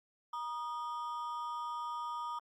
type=ring-modulated tone; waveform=triangle; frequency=1091 Hz; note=C#6; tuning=28 cents flat; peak=-32 dBFS; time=0.33-2.39 s; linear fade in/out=5 ms; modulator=140 Hz; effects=Opus 48 kbps